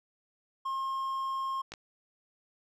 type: tone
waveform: triangle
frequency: 1070 Hz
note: C6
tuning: 38 cents sharp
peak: -29 dBFS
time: 0.65-1.62 s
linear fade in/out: 10 ms
type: clicks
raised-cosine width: 0.2 ms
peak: -24 dBFS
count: 2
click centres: 1.72 / 1.738 s
effects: none